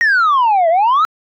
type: exponential two-way sweep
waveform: sine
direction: down then up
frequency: 1900 to 639 to 1345 Hz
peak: -7 dBFS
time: 0.01-1.05 s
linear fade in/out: 0 ms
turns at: 0.69 s
effects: tanh soft clip ceiling -8 dBFS